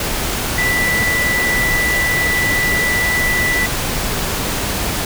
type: tone in noise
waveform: sine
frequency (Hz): 1975.5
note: B6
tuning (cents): 0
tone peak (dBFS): -15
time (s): 0.58-3.66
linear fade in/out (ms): 2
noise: pink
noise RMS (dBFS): -20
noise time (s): 0-5.05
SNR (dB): +2
effects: none